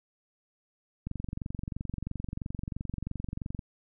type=click train; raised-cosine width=5 ms; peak=-22 dBFS; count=59; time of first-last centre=1.07-3.592 s; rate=23 Hz; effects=none